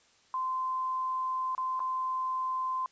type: tone with dropouts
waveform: sine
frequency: 1035 Hz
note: C6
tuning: 19 cents flat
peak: -29 dBFS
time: 0.34-2.86 s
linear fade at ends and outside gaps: 1 ms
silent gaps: 1.55-1.579 / 1.794-1.802 s
effects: white hiss -64 dBFS RMS until 2.91 s + resampled to 16000 Hz